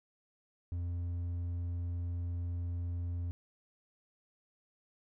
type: tone with hard clipping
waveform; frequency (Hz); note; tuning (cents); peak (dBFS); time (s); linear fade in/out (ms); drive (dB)
sine; 87.1; F2; -4; -35; 0.72-3.31; 0; 3
effects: none